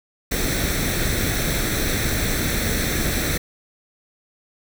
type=noise with comb filter; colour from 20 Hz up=pink; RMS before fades=-22 dBFS; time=0.31-3.38 s; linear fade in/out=10 ms; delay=0.51 ms; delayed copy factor=+0.65; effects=none